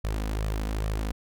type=tone with flanger; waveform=sawtooth; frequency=53 Hz; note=G#1; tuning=36 cents sharp; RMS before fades=-29 dBFS; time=0.04-1.12 s; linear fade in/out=5 ms; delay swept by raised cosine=1.6 to 4.1 ms; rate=2.4 Hz; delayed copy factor=+0.55; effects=none